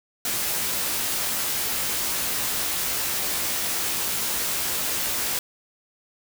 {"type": "noise with comb filter", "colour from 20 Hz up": "white", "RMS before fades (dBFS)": -26, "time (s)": [0.25, 5.39], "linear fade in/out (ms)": 2, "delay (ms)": 17, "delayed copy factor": 0.6, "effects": []}